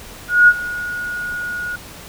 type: tone with ADSR envelope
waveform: sine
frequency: 1447 Hz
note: F#6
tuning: 39 cents flat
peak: -4 dBFS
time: 0.28-1.76 s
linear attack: 200 ms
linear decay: 49 ms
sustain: -18 dB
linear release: 6 ms
effects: pink hiss -37 dBFS RMS until 2.08 s